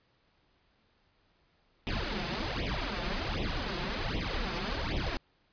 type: noise with flanger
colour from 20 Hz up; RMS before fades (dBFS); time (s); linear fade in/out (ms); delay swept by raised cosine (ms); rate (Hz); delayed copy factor
pink; -33; 1.87-5.17; 0; 0.32 to 5.82; 1.3; +1
effects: pink hiss -70 dBFS RMS until 5.52 s + resampled to 11025 Hz